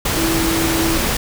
sine tone in noise, 328.2 Hz, E4, 8 cents flat, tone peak -18 dBFS, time 0.17-0.98 s, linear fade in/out 5 ms, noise pink, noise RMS -19 dBFS, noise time 0.05-1.17 s, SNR -2 dB, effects none

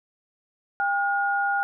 sine tone pair together, 801 / 1431 Hz, G5 / F6, +37 / +42 cents, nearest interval minor seventh, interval 1005 cents, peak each -24 dBFS, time 0.8-1.63 s, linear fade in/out 0 ms, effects none

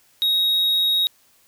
triangle tone, 3779 Hz, A#7, 23 cents sharp, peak -15 dBFS, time 0.22-1.07 s, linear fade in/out 0 ms, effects white hiss -58 dBFS RMS until 1.47 s

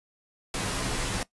pink noise with comb filter, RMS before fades -30 dBFS, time 0.54-1.23 s, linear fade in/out 2 ms, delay 13 ms, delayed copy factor -0.75, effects noise-tail reverb RT60 0.1 s tail -18 dB re dry + resampled to 24000 Hz

